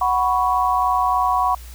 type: chord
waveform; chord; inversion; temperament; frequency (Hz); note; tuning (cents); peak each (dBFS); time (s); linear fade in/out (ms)
sine; F# suspended fourth; none; just; 740 / 986.7 / 1110; F#5 / B5 / C#6; 0 / -2 / +2; -20; 0.01-1.55; 5
effects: added 60 Hz sine -35 dBFS peak until 1.74 s + white hiss -45 dBFS RMS until 1.74 s